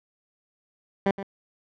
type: tone with echo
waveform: 15% pulse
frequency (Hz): 196.7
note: G3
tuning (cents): +6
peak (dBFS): -13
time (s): 1.06-1.11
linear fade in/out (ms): 2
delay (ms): 120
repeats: 1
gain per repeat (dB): -12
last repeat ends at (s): 1.23
effects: low-pass 2000 Hz 12 dB/octave